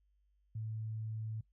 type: tone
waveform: sine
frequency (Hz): 110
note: A2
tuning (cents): 0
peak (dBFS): -38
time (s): 0.55-1.41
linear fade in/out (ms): 5
effects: noise-tail reverb RT60 0.1 s tail -20 dB re dry + added 50 Hz sine -70 dBFS peak until 1.52 s